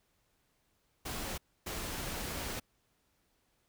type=noise bursts at uneven times; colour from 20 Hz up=pink; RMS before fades=-39 dBFS; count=2; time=1.05-1.38 / 1.66-2.6 s; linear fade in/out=10 ms; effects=pink hiss -75 dBFS RMS until 3.68 s